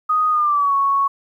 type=tone with pitch glide; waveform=sine; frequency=1244.5 to 1108.7 Hz; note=D#6 to C#6; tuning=0 to 0 cents; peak=-14 dBFS; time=0.09-1.08 s; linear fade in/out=10 ms; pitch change=-200 cents; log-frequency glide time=0.3-0.74 s; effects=9-bit